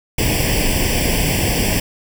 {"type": "noise with comb filter", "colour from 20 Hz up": "pink", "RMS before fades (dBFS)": -17, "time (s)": [0.18, 1.8], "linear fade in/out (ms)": 5, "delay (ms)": 0.38, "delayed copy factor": 0.95, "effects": []}